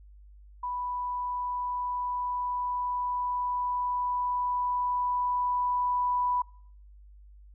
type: tone with level ramp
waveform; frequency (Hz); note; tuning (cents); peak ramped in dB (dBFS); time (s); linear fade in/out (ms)
sine; 987.8; B5; 0; -30 to -24; 0.63-6.42; 5
effects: noise-tail reverb RT60 0.6 s tail -24 dB re dry + added 50 Hz sine -49 dBFS peak until 7.54 s